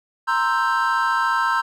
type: chord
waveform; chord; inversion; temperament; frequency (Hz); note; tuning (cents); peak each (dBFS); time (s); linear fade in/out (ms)
triangle; C dominant seventh; third; equal; 932.3 / 1046.5 / 1318.5 / 1568; Bb5 / C6 / E6 / G6; 0 / 0 / 0 / 0; -21; 0.27-1.62; 20
effects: tanh soft clip ceiling -7 dBFS